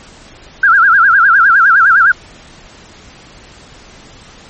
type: tone with vibrato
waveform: sine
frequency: 1470 Hz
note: F#6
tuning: 12 cents flat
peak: -4 dBFS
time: 0.63-2.12 s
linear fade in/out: 5 ms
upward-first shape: sine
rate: 9.8 Hz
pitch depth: 190 cents each way
effects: pink hiss -38 dBFS RMS until 4.49 s + MP3 32 kbps